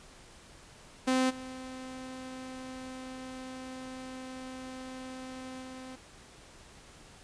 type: tone with level steps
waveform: sawtooth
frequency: 258.6 Hz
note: C4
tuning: 20 cents flat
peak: -21 / -37 / -39 dBFS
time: 1.07-5.96 s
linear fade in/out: 10 ms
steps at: 1.29 / 5.61 s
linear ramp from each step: 20 ms
effects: pink hiss -54 dBFS RMS until 7.23 s + resampled to 22050 Hz